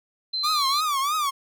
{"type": "tone", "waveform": "sine", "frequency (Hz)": 4089, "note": "C8", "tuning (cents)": -41, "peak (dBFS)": -24, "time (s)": [0.33, 0.81], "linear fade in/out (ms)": 10}
{"type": "tone with vibrato", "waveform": "45% pulse", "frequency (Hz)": 1161, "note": "D6", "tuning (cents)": -20, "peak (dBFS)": -22, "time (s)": [0.43, 1.31], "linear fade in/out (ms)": 20, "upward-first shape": "triangle", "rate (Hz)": 3.1, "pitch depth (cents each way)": 170}
{"effects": []}